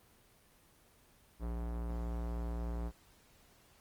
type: tone with low-pass filter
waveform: square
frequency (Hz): 58.27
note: A#1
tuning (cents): 0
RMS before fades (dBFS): -38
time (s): 1.39-2.92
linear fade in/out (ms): 50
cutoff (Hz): 1000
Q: 1
effects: pink hiss -65 dBFS RMS until 3.8 s + Opus 24 kbps